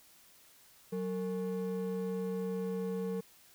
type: ring-modulated tone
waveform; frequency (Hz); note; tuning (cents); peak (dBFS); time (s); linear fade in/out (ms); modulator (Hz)
triangle; 321.2; E4; -45; -28; 0.92-3.21; 10; 135
effects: white hiss -61 dBFS RMS until 3.54 s